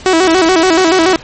sawtooth tone with vibrato, 349.2 Hz, F4, in tune, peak -3 dBFS, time 0.06-1.16 s, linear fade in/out 0 ms, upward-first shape square, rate 7 Hz, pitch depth 120 cents each way, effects pink hiss -33 dBFS RMS until 1.23 s + MP3 32 kbps

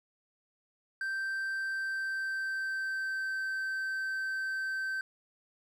triangle tone with pitch glide, 1565 to 1549.7 Hz, G6 to G6, -3 to -20 cents, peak -30 dBFS, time 1.01-5.01 s, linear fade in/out 2 ms, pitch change -17 cents, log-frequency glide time 1.53-3.37 s, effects none

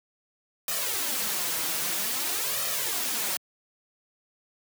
white noise with flanger, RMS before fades -29 dBFS, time 0.68-3.37 s, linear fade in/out 2 ms, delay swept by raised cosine 1.6 to 6.3 ms, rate 0.51 Hz, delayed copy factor +0.75, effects high-pass 150 Hz 12 dB/octave

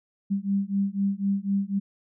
sine beating tone pair, 196 / 200 Hz, G3 / G3, 0 / +35 cents, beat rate 4 Hz, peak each -26 dBFS, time 0.3-1.8 s, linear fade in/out 20 ms, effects none

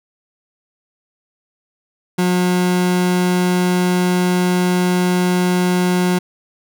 30% pulse tone, 180 Hz, F#3, 47 cents flat, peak -11 dBFS, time 2.18-6.19 s, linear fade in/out 10 ms, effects none

